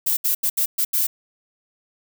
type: noise bursts at uneven times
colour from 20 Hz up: violet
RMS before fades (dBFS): -20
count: 6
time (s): 0.06-0.17 / 0.24-0.35 / 0.43-0.5 / 0.57-0.66 / 0.78-0.85 / 0.93-1.07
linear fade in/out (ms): 10
effects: none